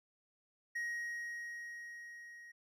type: tone with level ramp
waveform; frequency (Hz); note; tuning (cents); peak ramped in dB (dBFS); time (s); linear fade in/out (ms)
triangle; 1886; A#6; +20; -34 to -50; 0.75-2.52; 10
effects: none